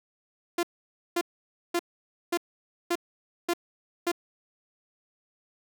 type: tone bursts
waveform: sawtooth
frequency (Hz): 345.7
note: F4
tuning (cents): -18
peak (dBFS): -20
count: 7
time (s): 0.58-4.117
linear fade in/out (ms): 5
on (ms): 51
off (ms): 530
effects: none